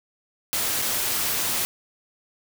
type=noise with dropouts; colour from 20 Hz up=white; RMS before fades=-25 dBFS; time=0.53-1.65 s; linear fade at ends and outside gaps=0 ms; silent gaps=0.818-0.822 s; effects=none